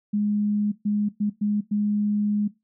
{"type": "tone bursts at uneven times", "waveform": "sine", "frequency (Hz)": 207.7, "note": "G#3", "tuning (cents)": 0, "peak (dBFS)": -20, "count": 5, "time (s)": [[0.13, 0.72], [0.85, 1.09], [1.2, 1.3], [1.41, 1.61], [1.71, 2.48]], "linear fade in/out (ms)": 10, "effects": ["noise-tail reverb RT60 0.2 s tail -18 dB re dry"]}